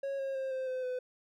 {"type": "tone with pitch steps", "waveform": "triangle", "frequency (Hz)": [550, 540.6, 531.3, 522.1, 513.2, 504.4], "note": ["C#5", "C#5", "C5", "C5", "C5", "B4"], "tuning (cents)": [-14, -44, 26, -4, -34, 36], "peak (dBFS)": -31, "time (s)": [0.03, 0.99], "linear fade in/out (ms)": 5, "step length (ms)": 160, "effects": []}